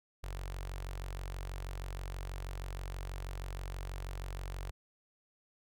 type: tone with notch filter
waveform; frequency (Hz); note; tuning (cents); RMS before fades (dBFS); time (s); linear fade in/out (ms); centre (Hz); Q
sawtooth; 46.25; F#1; 0; -41; 0.23-4.71; 10; 230; 0.6
effects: none